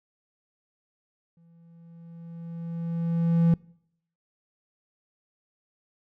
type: tone with exponential growth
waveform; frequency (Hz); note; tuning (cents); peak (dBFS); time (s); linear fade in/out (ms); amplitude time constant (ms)
triangle; 167.6; E3; +29; -14; 1.37-3.54; 2; 470
effects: noise-tail reverb RT60 0.7 s tail -25 dB re dry